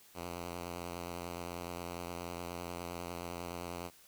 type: tone with vibrato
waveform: 5% pulse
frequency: 87 Hz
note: F2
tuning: 6 cents flat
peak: -29 dBFS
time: 0.14-3.91 s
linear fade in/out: 50 ms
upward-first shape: sine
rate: 9.8 Hz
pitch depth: 31 cents each way
effects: white hiss -61 dBFS RMS until 4.07 s

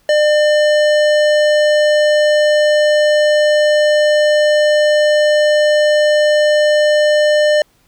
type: tone with hard clipping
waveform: sine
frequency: 600 Hz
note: D5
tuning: 37 cents sharp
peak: -11 dBFS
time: 0.09-7.62 s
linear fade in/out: 2 ms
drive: 16 dB
effects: pink hiss -56 dBFS RMS until 7.87 s

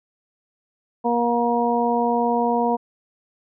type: harmonic tone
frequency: 237.5 Hz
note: A#3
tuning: 33 cents sharp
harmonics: 1 / 2 / 3 / 4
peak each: -23 / -23 / -23 / -23 dBFS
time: 1.04-2.77 s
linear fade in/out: 20 ms
effects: none

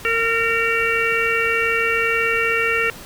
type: harmonic tone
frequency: 458.2 Hz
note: A#4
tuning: 30 cents flat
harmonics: 1 / 3 / 4 / 5 / 6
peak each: -23 / -23 / -23 / -23 / -23 dBFS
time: 0.05-2.9 s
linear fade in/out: 0 ms
effects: pink hiss -38 dBFS RMS until 3.05 s

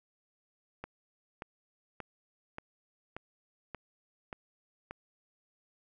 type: click train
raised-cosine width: 0.5 ms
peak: -25 dBFS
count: 8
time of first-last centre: 0.84-4.91 s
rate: 1.72 Hz
effects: none

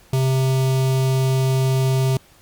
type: tone with notch filter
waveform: square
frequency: 131.8 Hz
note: C3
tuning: 13 cents sharp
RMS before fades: -18 dBFS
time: 0.13-2.17 s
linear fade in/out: 2 ms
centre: 1600 Hz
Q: 1.2
effects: pink hiss -52 dBFS RMS until 2.41 s + Opus 48 kbps

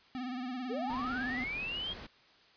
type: tone with vibrato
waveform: square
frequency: 252.3 Hz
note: B3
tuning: 37 cents sharp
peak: -37 dBFS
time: 0.15-1.44 s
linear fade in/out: 0 ms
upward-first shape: sine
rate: 18 Hz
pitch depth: 67 cents each way
type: linear sweep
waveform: sine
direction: up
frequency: 392 to 3296 Hz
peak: -35 dBFS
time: 0.69-1.94 s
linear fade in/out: 20 ms
type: noise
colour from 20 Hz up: pink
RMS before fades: -46 dBFS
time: 0.89-2.07 s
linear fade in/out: 10 ms
effects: white hiss -62 dBFS RMS until 2.56 s + resampled to 11025 Hz

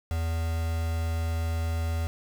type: tone with quantisation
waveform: triangle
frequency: 82.2 Hz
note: E2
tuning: 4 cents flat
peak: -24 dBFS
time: 0.11-2.07 s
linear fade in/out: 0 ms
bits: 6
effects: none

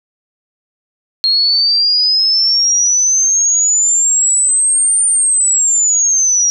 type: exponential two-way sweep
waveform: sine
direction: up then down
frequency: 4238 to 9040 to 5680 Hz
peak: -9 dBFS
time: 1.24-6.5 s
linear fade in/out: 0 ms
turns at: 5.05 s
effects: none

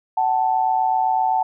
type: tone pair together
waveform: sine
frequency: 752.2 / 880 Hz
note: F#5 / A5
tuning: +28 / 0 cents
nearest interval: minor third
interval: 272 cents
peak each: -19 dBFS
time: 0.17-1.43 s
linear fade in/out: 5 ms
effects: none

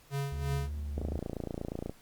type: tone with tremolo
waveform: square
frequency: 139.5 Hz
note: C#3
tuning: 11 cents sharp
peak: -31 dBFS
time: 0.1-0.7 s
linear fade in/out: 50 ms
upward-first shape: sine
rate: 2.9 Hz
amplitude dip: 70%
type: tone with vibrato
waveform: triangle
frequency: 73 Hz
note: D2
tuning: 10 cents flat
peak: -32 dBFS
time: 0.32-1.18 s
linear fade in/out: 0 ms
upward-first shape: triangle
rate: 2.8 Hz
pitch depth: 28 cents each way
type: click train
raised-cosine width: 2 ms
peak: -22 dBFS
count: 27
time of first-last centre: 0.98-1.895 s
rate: 28.4 Hz
effects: pink hiss -60 dBFS RMS until 2.01 s + Opus 48 kbps

